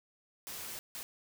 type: noise bursts at uneven times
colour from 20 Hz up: white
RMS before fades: -43 dBFS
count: 2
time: 0.47-0.79 / 0.95-1.03 s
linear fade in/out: 0 ms
effects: none